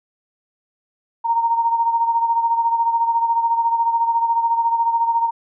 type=beating tone pair; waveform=sine; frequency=924 / 938 Hz; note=A#5 / A#5; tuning=-16 / +11 cents; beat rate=14 Hz; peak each=-16 / -23 dBFS; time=1.24-5.31 s; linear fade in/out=20 ms; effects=none